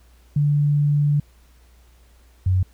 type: tone pair in turn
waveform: sine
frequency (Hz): 146 / 92.67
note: D3 / F#2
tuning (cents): -10 / +3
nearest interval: minor sixth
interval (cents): 787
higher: first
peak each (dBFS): -15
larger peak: neither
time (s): 0.36-1.2 / 2.46-2.63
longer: first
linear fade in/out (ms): 5
effects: added 60 Hz sine -50 dBFS peak until 2.73 s + pink hiss -59 dBFS RMS until 2.73 s

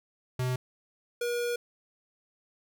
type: tone pair in turn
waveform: square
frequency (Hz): 127 / 479.5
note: B2 / A#4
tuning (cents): +49 / +49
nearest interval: octave + major seventh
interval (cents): 2300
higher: second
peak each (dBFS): -28 / -29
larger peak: first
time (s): 0.39-0.56 / 1.21-1.56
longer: second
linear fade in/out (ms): 5
effects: none

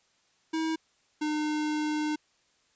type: tone pair in turn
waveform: square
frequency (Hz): 320.6 / 303.5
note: E4 / D#4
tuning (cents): -48 / -43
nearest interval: minor second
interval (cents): 95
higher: first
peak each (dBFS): -28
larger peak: neither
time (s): 0.53-0.76 / 1.21-2.16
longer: second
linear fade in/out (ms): 10
effects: white hiss -68 dBFS RMS until 2.75 s + resampled to 16000 Hz

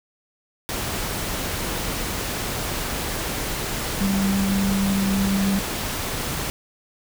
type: tone in noise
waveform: sine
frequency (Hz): 195.7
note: G3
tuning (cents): -3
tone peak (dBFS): -19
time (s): 4.01-5.59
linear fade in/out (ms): 0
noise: pink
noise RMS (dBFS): -27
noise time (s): 0.69-6.5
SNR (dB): +5
effects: none

